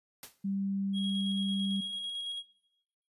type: noise with exponential decay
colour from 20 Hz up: white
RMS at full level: -41 dBFS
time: 0.23-0.38 s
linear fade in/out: 1 ms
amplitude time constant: 32 ms
type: tone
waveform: sine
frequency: 196.4 Hz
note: G3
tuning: 4 cents sharp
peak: -30 dBFS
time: 0.44-1.81 s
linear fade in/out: 10 ms
type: tone with tremolo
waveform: triangle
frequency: 3295 Hz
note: G#7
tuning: 14 cents flat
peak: -33 dBFS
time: 0.93-2.43 s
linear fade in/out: 50 ms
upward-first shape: square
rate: 9 Hz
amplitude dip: 25%
effects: noise-tail reverb RT60 0.9 s tail -18 dB re dry + resampled to 32000 Hz